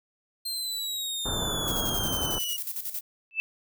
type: exponential sweep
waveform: sawtooth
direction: down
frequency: 4186 to 2883 Hz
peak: -27 dBFS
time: 0.45-2.57 s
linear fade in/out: 10 ms
type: low-pass noise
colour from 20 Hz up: pink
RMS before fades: -32 dBFS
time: 1.25-2.39 s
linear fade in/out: 10 ms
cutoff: 1600 Hz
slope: 96 dB/octave
type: noise with tremolo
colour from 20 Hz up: violet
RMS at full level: -32 dBFS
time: 1.67-3.01 s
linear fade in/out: 10 ms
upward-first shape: square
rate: 11 Hz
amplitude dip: 65%
type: tone with exponential growth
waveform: sine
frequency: 2637 Hz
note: E7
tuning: in tune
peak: -20 dBFS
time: 3.31-3.4 s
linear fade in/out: 0 ms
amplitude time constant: 19 ms
effects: none